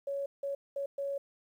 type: tone bursts at uneven times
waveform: sine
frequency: 558 Hz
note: C#5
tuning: 11 cents sharp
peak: -32 dBFS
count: 4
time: 0.07-0.26 / 0.43-0.55 / 0.76-0.86 / 0.98-1.18 s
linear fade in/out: 5 ms
effects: 11-bit